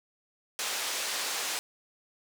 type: band-pass noise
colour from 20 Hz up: white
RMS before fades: -33 dBFS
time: 0.59-1.59 s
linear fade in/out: 0 ms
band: 450 to 7200 Hz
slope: 12 dB/octave
effects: none